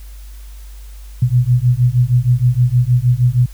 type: beating tone pair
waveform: sine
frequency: 120.5 / 126.9 Hz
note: B2 / B2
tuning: -42 / +47 cents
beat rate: 6.4 Hz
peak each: -13 dBFS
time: 1.22-3.46 s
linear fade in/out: 5 ms
effects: added 50 Hz sine -31 dBFS peak until 3.53 s + white hiss -47 dBFS RMS until 3.53 s